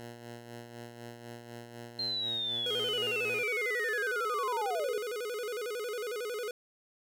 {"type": "tone with tremolo", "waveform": "10% pulse", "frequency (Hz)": 118.3, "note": "A#2", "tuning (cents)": 26, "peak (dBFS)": -34, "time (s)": [0, 3.43], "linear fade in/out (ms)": 0, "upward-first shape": "sine", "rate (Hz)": 4, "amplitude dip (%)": 50}
{"type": "linear sweep", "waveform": "sine", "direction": "down", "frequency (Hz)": [4186, 396.3], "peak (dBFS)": -31, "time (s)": [1.99, 4.98], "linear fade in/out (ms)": 2}
{"type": "tone with vibrato", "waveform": "square", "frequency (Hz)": 454.4, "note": "A#4", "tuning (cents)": -44, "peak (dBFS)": -35, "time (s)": [2.66, 6.51], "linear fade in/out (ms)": 2, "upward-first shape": "square", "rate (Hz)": 11, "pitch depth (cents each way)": 130}
{"effects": []}